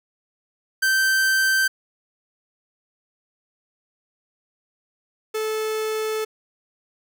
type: tone pair in turn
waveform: 45% pulse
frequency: 1555 / 435.3 Hz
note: G6 / A4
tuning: -14 / -19 cents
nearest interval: octave + minor seventh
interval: 2205 cents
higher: first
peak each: -17 / -23 dBFS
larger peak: first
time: 0.82-1.68 / 5.34-6.25 s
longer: second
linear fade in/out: 10 ms
effects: none